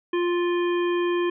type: harmonic tone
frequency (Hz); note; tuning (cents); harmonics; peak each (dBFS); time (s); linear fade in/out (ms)
350; F4; +4; 1 / 3 / 5 / 7 / 9; -21 / -31 / -35 / -38 / -40; 0.13-1.3; 5
effects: none